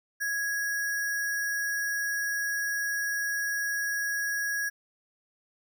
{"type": "tone with sample-and-hold", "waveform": "sine", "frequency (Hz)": 1661.2, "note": "G#6", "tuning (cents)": 0, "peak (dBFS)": -27, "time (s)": [0.2, 4.7], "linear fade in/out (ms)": 20, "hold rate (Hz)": 7350, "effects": []}